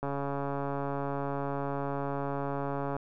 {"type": "click train", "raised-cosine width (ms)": 1, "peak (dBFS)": -20, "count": 412, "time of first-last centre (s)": [0.03, 2.966], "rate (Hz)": 140, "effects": []}